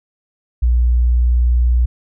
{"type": "tone with pitch glide", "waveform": "sine", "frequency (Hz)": [60.1, 60.52], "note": ["B1", "B1"], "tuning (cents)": [-46, -34], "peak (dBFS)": -10, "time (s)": [0.62, 1.86], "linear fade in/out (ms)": 10, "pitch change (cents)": 12, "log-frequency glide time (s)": [0.87, 1.61], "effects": []}